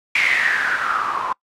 blue noise with low-pass filter sweep, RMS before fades -20 dBFS, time 0.15-1.33 s, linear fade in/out 5 ms, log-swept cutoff 2300 to 1000 Hz, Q 8.6, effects noise-tail reverb RT60 0.1 s tail -24 dB re dry

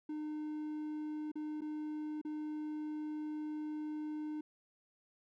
triangle tone with dropouts, 304.3 Hz, D#4, 38 cents flat, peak -36 dBFS, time 0.09-4.41 s, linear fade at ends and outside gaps 5 ms, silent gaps 1.317-1.355 / 1.609-1.617 / 2.215-2.249 s, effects none

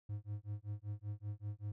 triangle tone with tremolo, 103.83 Hz, G#2, in tune, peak -35 dBFS, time 0.09-1.72 s, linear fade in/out 5 ms, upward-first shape sine, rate 5.2 Hz, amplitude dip 100%, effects none

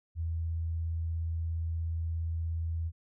sine tone with vibrato, 82.3 Hz, E2, 2 cents flat, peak -30 dBFS, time 0.15-2.92 s, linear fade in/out 50 ms, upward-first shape sine, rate 17 Hz, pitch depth 9 cents each way, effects none

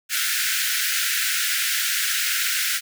pink high-pass noise, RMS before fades -23 dBFS, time 0.09-2.81 s, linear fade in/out 50 ms, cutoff 1400 Hz, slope 96 dB/octave, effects none

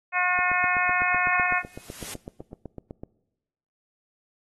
harmonic tone, 360.6 Hz, F#4, 45 cents flat, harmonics 2 / 3 / 4 / 5 / 6 / 7, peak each -28 / -28 / -28 / -28 / -28 / -28 dBFS, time 0.12-1.63 s, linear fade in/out 50 ms
click train, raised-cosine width 2 ms, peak -23 dBFS, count 22, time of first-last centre 0.39-3.035 s, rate 7.94 Hz
white noise with exponential growth, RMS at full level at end -34 dBFS, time 1.35-2.14 s, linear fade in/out 2 ms, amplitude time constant 170 ms
effects noise-tail reverb RT60 1.0 s tail -22 dB re dry + AAC 32 kbps

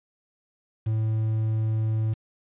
triangle tone with quantisation, 110 Hz, A2, in tune, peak -20 dBFS, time 0.86-2.14 s, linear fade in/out 10 ms, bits 8, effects resampled to 8000 Hz

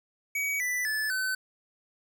square tone with pitch steps, 2265 / 1983.2 / 1736.5 / 1520.5 Hz, C#7 / B6 / A6 / F#6, +37 / +7 / -23 / +47 cents, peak -28 dBFS, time 0.35-1.35 s, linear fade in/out 5 ms, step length 250 ms, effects none

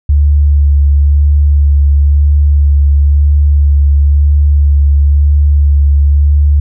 sine tone with vibrato, 72 Hz, D2, 34 cents flat, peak -4 dBFS, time 0.09-6.6 s, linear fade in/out 5 ms, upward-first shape sine, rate 0.99 Hz, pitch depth 19 cents each way, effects none

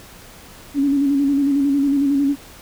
sine tone with vibrato, 280 Hz, C#4, 18 cents sharp, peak -14 dBFS, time 0.74-2.36 s, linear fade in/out 50 ms, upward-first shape square, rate 11 Hz, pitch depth 39 cents each way, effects pink hiss -42 dBFS RMS until 2.61 s

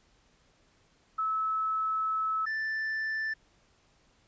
sine / triangle tone pair in turn, 1300 / 1764.1 Hz, E6 / A6, -24 / +4 cents, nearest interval perfect fourth, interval 528 cents, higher second, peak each -27 / -28 dBFS, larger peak first, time 1.18-2.46 / 2.46-3.34 s, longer first, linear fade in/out 10 ms, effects pink hiss -66 dBFS RMS until 4.27 s + resampled to 16000 Hz

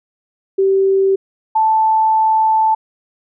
sine tone pair in turn, 387.2 / 878.6 Hz, G4 / A5, -21 / -3 cents, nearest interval octave + major second, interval 1418 cents, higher second, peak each -10 dBFS, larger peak neither, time 0.58-1.16 / 1.55-2.75 s, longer second, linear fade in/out 10 ms, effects none

